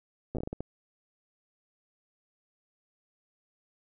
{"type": "slowing click train", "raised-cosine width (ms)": 2, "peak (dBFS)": -21, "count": 9, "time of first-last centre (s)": [0.35, 0.606], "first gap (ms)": 8, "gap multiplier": 1.38, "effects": []}